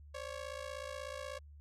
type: ring-modulated tone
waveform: sawtooth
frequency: 554.4 Hz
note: C#5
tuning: in tune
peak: -35 dBFS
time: 0.14-1.39 s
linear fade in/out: 10 ms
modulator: 28.2 Hz
effects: added 73 Hz sine -52 dBFS peak until 1.6 s + low-pass 9000 Hz 12 dB/octave